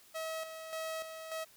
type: tone with tremolo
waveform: sawtooth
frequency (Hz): 642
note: E5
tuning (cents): -46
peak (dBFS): -33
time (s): 0.14-1.45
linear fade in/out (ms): 20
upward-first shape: square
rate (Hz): 1.7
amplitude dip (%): 55
effects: white hiss -61 dBFS RMS until 1.56 s